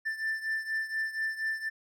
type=beating tone pair; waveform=triangle; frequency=1771 / 1775.2 Hz; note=A6 / A6; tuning=+11 / +15 cents; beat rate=4.2 Hz; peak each=-30 / -34 dBFS; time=0.05-1.7 s; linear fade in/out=20 ms; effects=none